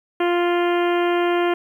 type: harmonic tone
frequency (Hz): 349.2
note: F4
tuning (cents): 0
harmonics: 1 / 2 / 3 / 4 / 5 / 6 / 7 / 8 / 9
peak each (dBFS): -18 / -24 / -28 / -30 / -32 / -34 / -35 / -36 / -37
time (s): 0.2-1.54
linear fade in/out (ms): 5
effects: 9-bit